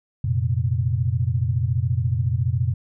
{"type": "chord", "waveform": "sine", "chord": "F suspended fourth", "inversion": "none", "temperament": "equal with one note detuned", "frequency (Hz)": [89.55, 116.54, 130.81], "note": ["F2", "Bb2", "C3"], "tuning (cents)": [44, 0, 0], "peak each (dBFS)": [-24, -22, -24], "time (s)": [0.24, 2.74], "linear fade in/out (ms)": 5, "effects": []}